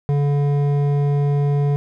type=tone with hard clipping; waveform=sine; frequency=143.4 Hz; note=D3; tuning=41 cents flat; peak=-17 dBFS; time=0.09-1.76 s; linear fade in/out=0 ms; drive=10 dB; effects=none